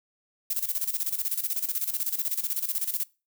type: noise with tremolo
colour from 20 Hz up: violet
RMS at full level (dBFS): -27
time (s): 0.5-3.04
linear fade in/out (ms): 5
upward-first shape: square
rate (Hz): 16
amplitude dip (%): 75
effects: noise-tail reverb RT60 0.3 s tail -23 dB re dry